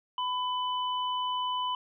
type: tone pair together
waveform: sine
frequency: 1001.1 / 3000 Hz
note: B5 / F#7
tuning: +23 / +23 cents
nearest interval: octave + perfect fifth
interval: 1900 cents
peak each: -29 / -35 dBFS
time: 0.18-1.75 s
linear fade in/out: 2 ms
effects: none